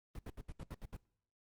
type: noise bursts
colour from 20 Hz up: brown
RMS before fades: -45 dBFS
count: 8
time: 0.15-0.966 s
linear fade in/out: 2 ms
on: 39 ms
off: 72 ms
effects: noise-tail reverb RT60 0.7 s tail -24 dB re dry + Opus 32 kbps